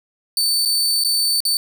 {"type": "tone with dropouts", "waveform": "sawtooth", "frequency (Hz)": 4538, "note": "C#8", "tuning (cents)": 40, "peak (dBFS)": -13, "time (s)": [0.37, 1.57], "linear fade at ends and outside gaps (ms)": 1, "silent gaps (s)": [[0.651, 0.657], [1.038, 1.047], [1.404, 1.452]], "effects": []}